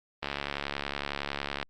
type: click train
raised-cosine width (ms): 0.3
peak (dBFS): -15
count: 100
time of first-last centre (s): 0.23-1.628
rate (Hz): 70.8
effects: Opus 32 kbps